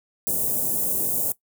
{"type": "band-stop noise", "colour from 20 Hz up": "white", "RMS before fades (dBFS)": -24, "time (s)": [0.27, 1.32], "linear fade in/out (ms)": 0, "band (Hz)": [630, 8800], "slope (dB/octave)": 24, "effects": ["noise-tail reverb RT60 0.1 s tail -18 dB re dry", "high-pass 100 Hz 12 dB/octave"]}